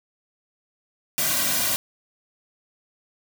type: noise with comb filter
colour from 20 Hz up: white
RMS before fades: -23 dBFS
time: 1.18-1.76 s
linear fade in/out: 0 ms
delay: 2.3 ms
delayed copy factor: -0.8
effects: none